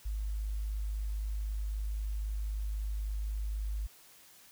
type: tone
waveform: sine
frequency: 51.91 Hz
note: G#1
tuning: in tune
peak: -32 dBFS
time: 0.05-3.87 s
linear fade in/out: 10 ms
effects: white hiss -58 dBFS RMS until 4.51 s